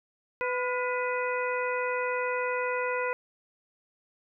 harmonic tone with a mistuned harmonic, 499.1 Hz, B4, 18 cents sharp, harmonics 1 / 2 / 3 / 4 / 5, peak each -30 / -33 / -35 / -36 / -37 dBFS, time 0.41-3.13 s, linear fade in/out 0 ms, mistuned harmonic 3, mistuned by -63 cents, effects none

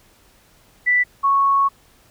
sine tone pair in turn, 1975.5 / 1105.8 Hz, B6 / C#6, 0 / -5 cents, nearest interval minor seventh, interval 1005 cents, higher first, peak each -13 dBFS, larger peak neither, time 0.86-1.04 / 1.23-1.69 s, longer second, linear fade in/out 20 ms, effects pink hiss -54 dBFS RMS until 2.1 s

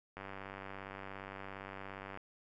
click train, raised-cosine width 0.5 ms, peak -30 dBFS, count 196, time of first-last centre 0.17-2.174 s, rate 97.3 Hz, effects none

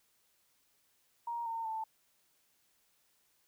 sine tone with pitch steps, 939 / 911.2 / 884.3 Hz, A#5 / A#5 / A5, +12 / -40 / +8 cents, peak -35 dBFS, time 1.27-1.84 s, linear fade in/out 5 ms, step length 190 ms, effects white hiss -73 dBFS RMS until 3.47 s

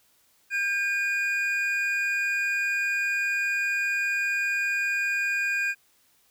triangle tone pair together, 1600 / 2455 Hz, G6 / D#7, +35 / -24 cents, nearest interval perfect fifth, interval 741 cents, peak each -25 dBFS, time 0.5-5.75 s, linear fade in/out 50 ms, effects white hiss -64 dBFS RMS until 6.3 s

